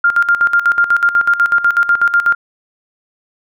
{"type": "tone with tremolo", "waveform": "sine", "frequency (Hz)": 1400, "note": "F6", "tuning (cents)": 4, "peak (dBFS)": -7, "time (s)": [0.04, 2.35], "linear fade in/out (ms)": 5, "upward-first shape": "square", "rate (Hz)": 8.1, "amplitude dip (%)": 75, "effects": []}